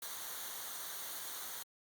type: noise with comb filter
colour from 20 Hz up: white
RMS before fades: -44 dBFS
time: 0.02-1.63 s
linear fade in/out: 5 ms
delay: 0.39 ms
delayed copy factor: -0.65
effects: Opus 48 kbps